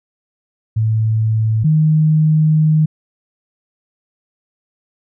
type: tone pair in turn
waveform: sine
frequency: 110.3 / 155.41 Hz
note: A2 / D#3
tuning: +5 / -2 cents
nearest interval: tritone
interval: 593 cents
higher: second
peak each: -12 / -9 dBFS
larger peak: second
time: 0.76-1.64 / 1.64-2.86 s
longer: second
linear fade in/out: 10 ms
effects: none